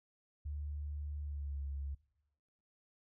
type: tone with pitch glide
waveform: sine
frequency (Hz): 73.42 to 69.82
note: D2 to C#2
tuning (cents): 0 to +13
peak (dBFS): -38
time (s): 0.45-1.95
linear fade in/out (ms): 10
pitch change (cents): -87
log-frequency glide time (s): 1.23-1.59
effects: noise-tail reverb RT60 1.0 s tail -21 dB re dry